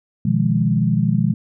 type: chord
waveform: sine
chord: F half-diminished seventh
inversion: second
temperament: equal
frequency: 123.47 / 155.56 / 174.61 / 207.7 Hz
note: Cb3 / Eb3 / F3 / Ab3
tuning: 0 / 0 / 0 / 0 cents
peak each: -20 dBFS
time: 0.25-1.34 s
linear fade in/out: 5 ms
effects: none